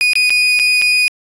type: tone with dropouts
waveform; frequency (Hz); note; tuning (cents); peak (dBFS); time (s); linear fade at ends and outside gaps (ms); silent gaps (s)
35% pulse; 2474; D#7; -10; -8; 0.01-1.08; 0; 0.133-0.155 / 0.296-0.304 / 0.591-0.597 / 0.816-0.821
effects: resampled to 22050 Hz